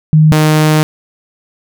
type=tone pair in turn; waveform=sine / sawtooth; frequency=155.2 / 154.38 Hz; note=D#3 / D#3; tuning=-4 / -13 cents; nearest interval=unison; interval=9 cents; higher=first; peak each=-3 dBFS; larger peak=neither; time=0.13-0.32 / 0.32-0.83 s; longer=second; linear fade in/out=0 ms; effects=none